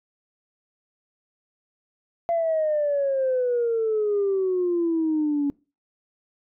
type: exponential sweep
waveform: sine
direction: down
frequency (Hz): 684 to 281.6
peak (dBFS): -19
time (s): 2.29-5.5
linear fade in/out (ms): 0
effects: noise-tail reverb RT60 0.3 s tail -23 dB re dry + tanh soft clip ceiling -16 dBFS